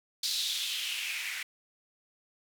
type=noise with band-pass filter sweep; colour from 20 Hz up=blue; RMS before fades=-34 dBFS; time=0.23-1.43 s; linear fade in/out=5 ms; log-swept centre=4300 to 2000 Hz; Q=3.8; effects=none